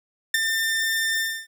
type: tone with ADSR envelope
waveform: sawtooth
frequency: 1797 Hz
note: A6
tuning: 36 cents sharp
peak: -11 dBFS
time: 0.34-1.47 s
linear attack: 4 ms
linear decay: 17 ms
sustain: -7 dB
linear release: 280 ms
effects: none